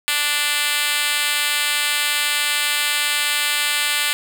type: tone with high-pass filter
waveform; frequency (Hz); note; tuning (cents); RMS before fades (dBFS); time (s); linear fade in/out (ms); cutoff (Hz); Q
5% pulse; 293.7; D4; 0; -20; 0.08-4.13; 0; 1800; 0.57
effects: none